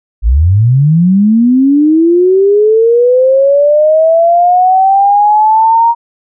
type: linear sweep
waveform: sine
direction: up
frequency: 48.77 to 940 Hz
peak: -4 dBFS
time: 0.22-5.95 s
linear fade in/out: 50 ms
effects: none